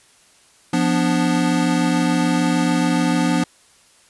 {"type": "chord", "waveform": "square", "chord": "B diminished", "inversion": "second", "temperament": "equal", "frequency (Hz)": [174.61, 246.9, 293.7], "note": ["F3", "B3", "D4"], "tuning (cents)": [0, 0, 0], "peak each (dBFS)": -21, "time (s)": [0.73, 3.44], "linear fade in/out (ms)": 5, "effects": ["white hiss -53 dBFS RMS until 4.09 s", "resampled to 24000 Hz"]}